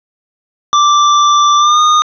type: tone with pitch glide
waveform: square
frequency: 1174.7 to 1227.4 Hz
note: D6 to D#6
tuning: 0 to -24 cents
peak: -7 dBFS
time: 0.73-2.02 s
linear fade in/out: 0 ms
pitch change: +76 cents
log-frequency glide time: 1.58-1.8 s
effects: resampled to 16000 Hz + 8-bit